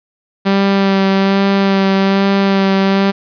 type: tone with vibrato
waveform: sawtooth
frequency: 195.3 Hz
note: G3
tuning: 6 cents flat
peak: -6 dBFS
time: 0.45-3.12 s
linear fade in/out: 20 ms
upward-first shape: sine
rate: 1.2 Hz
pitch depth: 16 cents each way
effects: resampled to 11025 Hz + 7-bit